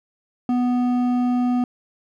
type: tone with hard clipping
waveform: sine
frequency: 246.9 Hz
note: B3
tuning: in tune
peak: -19 dBFS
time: 0.49-1.64 s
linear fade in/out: 2 ms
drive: 8 dB
effects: none